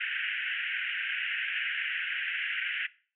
pink band-pass noise, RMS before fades -33 dBFS, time 0-2.87 s, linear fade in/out 10 ms, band 1500 to 3000 Hz, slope 96 dB/octave, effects noise-tail reverb RT60 0.4 s tail -19 dB re dry

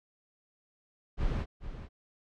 brown noise with echo, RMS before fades -30 dBFS, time 1.17-1.46 s, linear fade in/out 50 ms, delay 430 ms, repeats 1, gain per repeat -11 dB, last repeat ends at 1.89 s, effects low-pass 4000 Hz 12 dB/octave

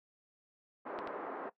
pink band-pass noise, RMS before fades -42 dBFS, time 0.85-1.5 s, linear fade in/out 20 ms, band 310 to 1400 Hz, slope 24 dB/octave
clicks, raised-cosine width 0.3 ms, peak -29 dBFS, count 2, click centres 0.989 / 1.074 s
effects noise-tail reverb RT60 0.1 s tail -17 dB re dry

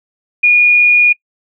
sine tone with frequency modulation, 2441 Hz, D#7, 34 cents flat, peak -5 dBFS, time 0.43-1.13 s, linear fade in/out 10 ms, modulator 45.3 Hz, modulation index 0.29, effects noise-tail reverb RT60 0.1 s tail -24 dB re dry

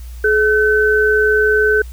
sine tone pair together, 426.5 / 1523.2 Hz, G#4 / F#6, +46 / +50 cents, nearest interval octave + minor seventh, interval 2204 cents, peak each -13 dBFS, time 0.24-1.82 s, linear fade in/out 5 ms, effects added 60 Hz sine -28 dBFS peak until 1.92 s + white hiss -46 dBFS RMS until 1.92 s

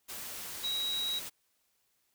sine tone in noise, 3847 Hz, B7, 46 cents flat, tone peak -31 dBFS, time 0.63-1.2 s, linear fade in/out 20 ms, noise white, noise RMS -42 dBFS, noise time 0.08-1.3 s, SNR +8 dB, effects white hiss -75 dBFS RMS until 2.14 s

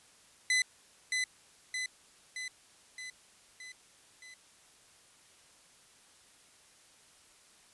sawtooth tone with echo, 2014 Hz, B6, 33 cents sharp, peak -22 dBFS, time 0.5-0.62 s, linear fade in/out 2 ms, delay 620 ms, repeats 6, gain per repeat -4 dB, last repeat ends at 4.34 s, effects white hiss -61 dBFS RMS until 7.73 s + resampled to 24000 Hz

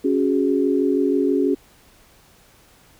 sine chord, C# suspended fourth, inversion none, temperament just, 277.2 / 369.6 / 415.8 Hz, C#4 / F#4 / G#4, 0 / -2 / +2 cents, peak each -19 / -21 / -22 dBFS, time 0.04-1.55 s, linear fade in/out 10 ms, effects pink hiss -53 dBFS RMS until 2.99 s

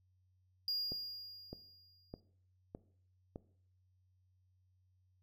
triangle tone with exponential decay, 4834 Hz, D8, 49 cents sharp, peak -32 dBFS, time 0.68-2.2 s, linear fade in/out 1 ms, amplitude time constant 330 ms
click train, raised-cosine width 2 ms, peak -31 dBFS, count 5, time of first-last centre 0.92-3.359 s, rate 1.64 Hz
effects noise-tail reverb RT60 0.6 s tail -18 dB re dry + added 92 Hz sine -70 dBFS peak until 5.22 s

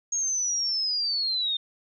sine linear sweep, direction down, 6590 to 3621 Hz, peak -24 dBFS, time 0.12-1.57 s, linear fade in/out 5 ms, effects none

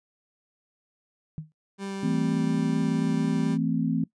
sine tone with exponential decay, 155.56 Hz, D#3, in tune, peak -27 dBFS, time 1.38-1.52 s, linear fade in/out 0 ms, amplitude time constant 30 ms
30% pulse tone with vibrato, 196 Hz, G3, in tune, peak -29 dBFS, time 1.78-3.58 s, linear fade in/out 50 ms, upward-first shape sine, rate 4.2 Hz, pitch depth 8 cents each way
sine chord, A minor, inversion second, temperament equal with one note detuned, 164.81 / 223.2 / 261.6 Hz, E3 / A3 / C4, 0 / +25 / 0 cents, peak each -27 dBFS, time 2.03-4.04 s, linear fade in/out 5 ms
effects noise-tail reverb RT60 0.1 s tail -19 dB re dry + resampled to 22050 Hz

